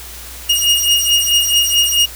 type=beating tone pair; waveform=sawtooth; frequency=2856 / 2860.6 Hz; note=F7 / F7; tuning=+38 / +41 cents; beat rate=4.6 Hz; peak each=-11 dBFS; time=0.49-2.06 s; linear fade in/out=10 ms; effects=added 60 Hz sine -35 dBFS peak until 2.15 s + white hiss -33 dBFS RMS until 2.15 s